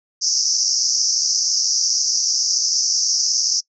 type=band-pass noise; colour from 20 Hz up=white; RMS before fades=-19 dBFS; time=0.21-3.61 s; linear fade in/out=20 ms; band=5000 to 6200 Hz; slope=96 dB/octave; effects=noise-tail reverb RT60 0.1 s tail -24 dB re dry